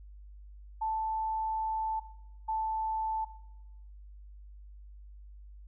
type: tone bursts at uneven times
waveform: sine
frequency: 880 Hz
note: A5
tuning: in tune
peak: -29 dBFS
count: 2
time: 0.81-2 / 2.48-3.25 s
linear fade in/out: 10 ms
effects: noise-tail reverb RT60 0.9 s tail -17 dB re dry + added 50 Hz sine -47 dBFS peak until 5.67 s